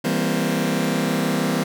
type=chord; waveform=sawtooth; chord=C dominant seventh; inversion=first; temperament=just; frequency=163.52 / 196.22 / 235.5 / 261.6 Hz; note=E3 / G3 / Bb3 / C4; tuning=-14 / +2 / +18 / 0 cents; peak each=-21 dBFS; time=0.04-1.64 s; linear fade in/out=10 ms; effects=none